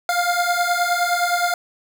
25% pulse beating tone pair, 698.5 / 708.1 Hz, F5 / F5, 0 / +24 cents, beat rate 9.6 Hz, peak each -17 dBFS, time 0.09-1.54 s, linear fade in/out 2 ms, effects none

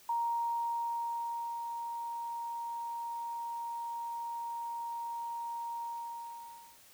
sine tone with ADSR envelope, 935 Hz, A#5, 5 cents sharp, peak -29 dBFS, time 0.09-6.79 s, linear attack 4 ms, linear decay 1500 ms, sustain -7 dB, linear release 960 ms, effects white hiss -59 dBFS RMS until 6.93 s

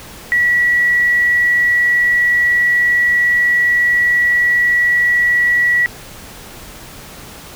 sine tone, 1938 Hz, B6, 33 cents flat, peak -10 dBFS, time 0.32-5.86 s, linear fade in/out 0 ms, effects pink hiss -35 dBFS RMS until 7.55 s

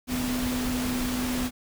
sine tone in noise, 250 Hz, B3, 21 cents sharp, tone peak -27 dBFS, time 0.07-1.51 s, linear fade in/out 50 ms, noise pink, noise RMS -32 dBFS, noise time 0.07-1.51 s, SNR +2 dB, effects none

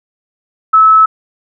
sine tone, 1300 Hz, E6, 24 cents flat, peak -3 dBFS, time 0.73-1.06 s, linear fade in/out 10 ms, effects none

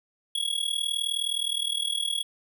square tone with amplitude modulation, 3337 Hz, G#7, 8 cents sharp, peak -23 dBFS, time 0.35-2.23 s, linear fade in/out 5 ms, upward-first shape sine, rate 39.4 Hz, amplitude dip 85%, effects none

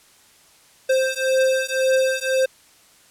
square beating tone pair, 523.3 / 525.2 Hz, C5 / C5, 0 / +6 cents, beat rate 1.9 Hz, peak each -21 dBFS, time 0.89-2.46 s, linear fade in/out 10 ms, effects white hiss -53 dBFS RMS until 3.1 s + low-pass 11000 Hz 12 dB/octave

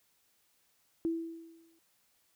sine tone with exponential decay, 330 Hz, E4, 2 cents sharp, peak -27 dBFS, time 1.05-1.79 s, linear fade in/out 0 ms, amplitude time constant 160 ms, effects white hiss -72 dBFS RMS until 2.35 s

